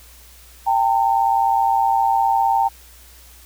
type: tone pair together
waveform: sine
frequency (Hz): 788 / 907.5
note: G5 / A#5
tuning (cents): +9 / -47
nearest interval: major second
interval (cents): 244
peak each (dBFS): -17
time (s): 0.66-2.69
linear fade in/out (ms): 20
effects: added 60 Hz sine -46 dBFS peak until 3.45 s + white hiss -47 dBFS RMS until 3.45 s